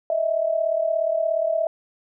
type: tone pair together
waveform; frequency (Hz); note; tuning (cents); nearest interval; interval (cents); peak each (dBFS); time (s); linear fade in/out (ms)
sine; 622.3 / 659.3; D#5 / E5; 0 / 0; minor second; 100; -24 / -21; 0.1-1.67; 2
effects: none